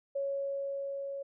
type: tone with level ramp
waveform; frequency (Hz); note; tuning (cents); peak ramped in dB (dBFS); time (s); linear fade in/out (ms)
sine; 554.4; C#5; 0; -30 to -36; 0.15-1.23; 10
effects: none